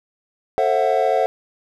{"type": "chord", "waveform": "triangle", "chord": "F# half-diminished seventh", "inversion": "first", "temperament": "just", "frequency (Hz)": [444, 532.8, 666, 740], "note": ["A4", "C5", "E5", "F#5"], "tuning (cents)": [16, 31, 18, 0], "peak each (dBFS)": [-20, -19, -19, -18], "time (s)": [0.58, 1.26], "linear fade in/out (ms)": 0, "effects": []}